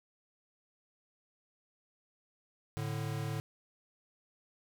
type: tone pair together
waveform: square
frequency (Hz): 110 / 146.83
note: A2 / D3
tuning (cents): 0 / 0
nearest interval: perfect fourth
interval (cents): 500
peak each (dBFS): -38 / -38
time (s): 2.77-3.4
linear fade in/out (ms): 0
effects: none